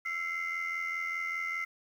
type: tone cluster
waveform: sine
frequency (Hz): 1339 / 2069 / 2154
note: E6 / C7 / C7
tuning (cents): +27 / -20 / +50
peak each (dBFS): -38 / -32 / -38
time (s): 0.05-1.65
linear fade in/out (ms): 10
effects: tanh soft clip ceiling -28 dBFS + 10-bit